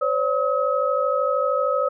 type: tone cluster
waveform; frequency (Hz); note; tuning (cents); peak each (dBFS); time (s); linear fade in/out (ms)
sine; 518 / 571 / 1277; C5 / D5 / D#6; -17 / -49 / +45; -23; 0.01-1.89; 10
effects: none